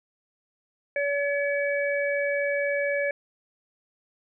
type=harmonic tone; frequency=569 Hz; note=C#5; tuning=45 cents sharp; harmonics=1 / 3 / 4; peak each=-25 / -30 / -31 dBFS; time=0.96-3.11 s; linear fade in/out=2 ms; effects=none